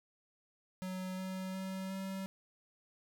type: tone with pitch steps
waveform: square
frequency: 185.7 / 187.75 / 189.82 / 191.92 Hz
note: F#3 / F#3 / F#3 / G3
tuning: +7 / +26 / +45 / -36 cents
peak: -39 dBFS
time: 0.82-2.26 s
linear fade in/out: 0 ms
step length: 360 ms
effects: none